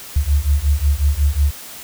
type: beating tone pair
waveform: sine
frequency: 69.3 / 74.8 Hz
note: C#2 / D2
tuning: 0 / +32 cents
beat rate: 5.5 Hz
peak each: -16 / -16 dBFS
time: 0.16-1.51 s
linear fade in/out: 5 ms
effects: white hiss -35 dBFS RMS until 1.83 s